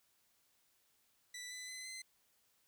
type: tone with pitch steps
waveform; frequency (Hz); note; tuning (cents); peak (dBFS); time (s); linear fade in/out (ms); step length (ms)
15% pulse; 1975.5 / 2002 / 2029 / 2056; B6 / B6 / B6 / C7; 0 / +23 / +46 / -31; -39; 1.34-2.02; 5; 170
effects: white hiss -75 dBFS RMS until 2.67 s